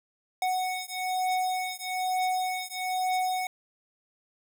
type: beating tone pair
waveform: square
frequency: 740 / 741.1 Hz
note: F#5 / F#5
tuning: 0 / +3 cents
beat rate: 1.1 Hz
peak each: -31 dBFS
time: 0.42-3.47 s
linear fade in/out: 2 ms
effects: none